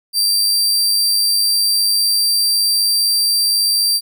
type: tone with amplitude modulation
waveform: sawtooth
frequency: 4699 Hz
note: D8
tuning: in tune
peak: -9 dBFS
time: 0.13-4.01 s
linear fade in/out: 50 ms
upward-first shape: sine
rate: 99.8 Hz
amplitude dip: 25%
effects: none